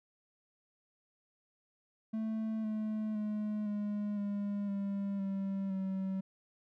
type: tone with pitch steps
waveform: triangle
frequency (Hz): 220.1 / 215.7 / 211.4 / 207.1 / 203 / 198.94 / 194.96 / 191.06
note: A3 / A3 / G#3 / G#3 / G#3 / G3 / G3 / G3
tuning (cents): +1 / -34 / +31 / -5 / -39 / +26 / -9 / -44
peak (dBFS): -31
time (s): 2.13-6.21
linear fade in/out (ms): 10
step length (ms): 510
effects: none